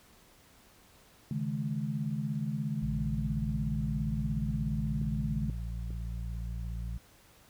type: chord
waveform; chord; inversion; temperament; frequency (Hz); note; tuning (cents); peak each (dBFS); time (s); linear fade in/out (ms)
sine; C# suspended second; none; equal with one note detuned; 138.59 / 155.56 / 212.8; C#3 / D#3 / G#3; 0 / 0 / +42; -35; 1.31-5.5; 2
type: harmonic tone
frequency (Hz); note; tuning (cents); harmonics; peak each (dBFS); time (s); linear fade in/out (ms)
57.2; A#1; -32; 1 / 2 / 3; -35 / -41 / -45; 2.82-6.98; 5
type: clicks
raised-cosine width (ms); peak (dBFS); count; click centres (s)
3; -34; 2; 5.015 / 5.905
effects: pink hiss -60 dBFS RMS until 7.49 s